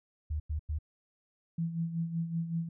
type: tone bursts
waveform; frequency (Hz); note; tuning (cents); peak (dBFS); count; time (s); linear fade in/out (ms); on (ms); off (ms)
sine; 76.2; D#2; -36; -30; 3; 0.3-0.788; 10; 100; 94
type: tone with tremolo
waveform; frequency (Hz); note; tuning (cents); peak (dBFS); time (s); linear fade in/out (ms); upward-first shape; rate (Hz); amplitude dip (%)
sine; 166.3; E3; +16; -28; 1.58-2.69; 5; sine; 5.3; 65
effects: none